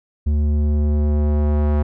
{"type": "tone with low-pass filter sweep", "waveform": "square", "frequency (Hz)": 74.2, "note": "D2", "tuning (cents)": 18, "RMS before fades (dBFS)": -17, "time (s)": [0.26, 1.83], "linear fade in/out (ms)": 10, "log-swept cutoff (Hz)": [190, 1100], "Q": 0.71, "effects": []}